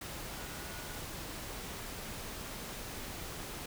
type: tone in noise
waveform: sine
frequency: 1458 Hz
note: F#6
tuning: 26 cents flat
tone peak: -53 dBFS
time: 0.38-0.99 s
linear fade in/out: 5 ms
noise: pink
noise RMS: -43 dBFS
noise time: 0.01-3.66 s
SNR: -13 dB
effects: none